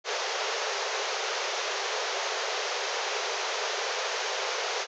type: band-pass noise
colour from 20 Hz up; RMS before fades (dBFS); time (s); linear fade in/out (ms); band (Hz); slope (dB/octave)
pink; -31; 0.04-4.87; 50; 390 to 6700; 96
effects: none